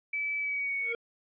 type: tone with pitch glide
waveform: sine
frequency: 2303 to 2225 Hz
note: D7 to C#7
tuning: -34 to +6 cents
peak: -29 dBFS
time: 0.13-0.93 s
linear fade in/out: 5 ms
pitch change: -60 cents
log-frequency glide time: 0.39-0.77 s
type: tone with exponential growth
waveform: square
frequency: 466.2 Hz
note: A#4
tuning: in tune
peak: -31 dBFS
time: 0.77-0.95 s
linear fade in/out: 2 ms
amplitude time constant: 37 ms
effects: resampled to 8000 Hz